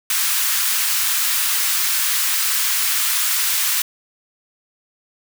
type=high-pass noise; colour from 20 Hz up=white; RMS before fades=-19 dBFS; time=0.1-3.82 s; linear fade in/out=2 ms; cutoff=1100 Hz; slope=24 dB/octave; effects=none